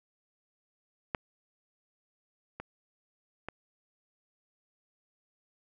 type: clicks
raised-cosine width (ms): 0.5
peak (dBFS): -15 / -24 / -22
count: 3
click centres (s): 1.148 / 2.6 / 3.486
effects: none